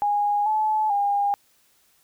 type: tone with pitch steps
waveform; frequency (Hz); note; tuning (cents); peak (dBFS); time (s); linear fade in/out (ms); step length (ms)
sine; 823 / 862 / 809; G#5 / A5 / G#5; -16 / -36 / -46; -19; 0.02-1.34; 0; 440
effects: white hiss -62 dBFS RMS until 2.03 s